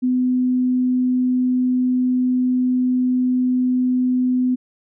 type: tone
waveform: sine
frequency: 252.3 Hz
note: B3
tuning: 37 cents sharp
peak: -15 dBFS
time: 0.02-4.56 s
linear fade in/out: 20 ms
effects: none